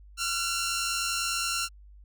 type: tone pair together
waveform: 10% pulse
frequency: 1363 / 1452.6 Hz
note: F6 / F#6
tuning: -43 / -32 cents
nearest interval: minor second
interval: 111 cents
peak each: -20 / -27 dBFS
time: 0.17-1.69 s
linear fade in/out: 50 ms
effects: added 50 Hz sine -48 dBFS peak until 2.04 s